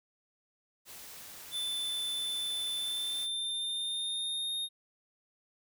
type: noise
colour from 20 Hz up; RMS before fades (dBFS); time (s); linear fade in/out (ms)
white; -48; 0.85-3.28; 50
type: tone with pitch glide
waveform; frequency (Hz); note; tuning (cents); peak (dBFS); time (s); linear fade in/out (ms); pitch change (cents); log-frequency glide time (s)
square; 3520 to 3697; A7 to A#7; 0 to -15; -33; 1.51-4.69; 50; +85; 2.73-4.56
effects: none